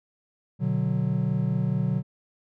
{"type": "chord", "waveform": "triangle", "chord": "B minor", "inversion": "none", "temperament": "just", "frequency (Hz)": [123.47, 148.16, 185.21], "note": ["B2", "D3", "F#3"], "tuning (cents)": [0, 16, 2], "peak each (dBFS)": -25, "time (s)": [0.59, 2.03], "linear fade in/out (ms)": 50, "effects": []}